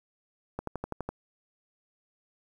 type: click train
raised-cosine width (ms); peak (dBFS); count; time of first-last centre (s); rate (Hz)
1; -19; 7; 0.59-1.09; 12
effects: 9-bit